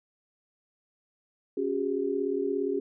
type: chord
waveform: sine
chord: C# suspended fourth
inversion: none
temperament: equal with one note detuned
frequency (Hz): 277.2 / 370 / 407.2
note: C#4 / F#4 / G#4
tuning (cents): 0 / 0 / -34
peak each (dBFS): -32 / -31 / -29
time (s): 1.57-2.8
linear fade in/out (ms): 5
effects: none